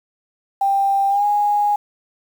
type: tone with pitch glide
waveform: sine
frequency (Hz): 790 to 825.5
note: G5 to G#5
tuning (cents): +13 to -11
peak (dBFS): -14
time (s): 0.61-1.76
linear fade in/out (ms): 5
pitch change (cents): +76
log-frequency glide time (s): 1.09-1.25
effects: 7-bit